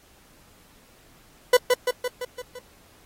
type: tone with echo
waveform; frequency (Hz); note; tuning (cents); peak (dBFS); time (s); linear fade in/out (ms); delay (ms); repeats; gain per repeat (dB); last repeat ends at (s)
40% pulse; 497.7; B4; +13; -11; 1.53-1.57; 5; 170; 6; -4; 2.59
effects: pink hiss -56 dBFS RMS until 3.05 s + AAC 48 kbps